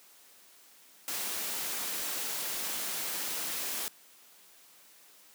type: noise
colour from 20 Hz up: white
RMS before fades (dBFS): -35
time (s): 1.08-3.88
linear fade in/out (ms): 0
effects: white hiss -58 dBFS RMS until 5.34 s + high-pass 200 Hz 12 dB/octave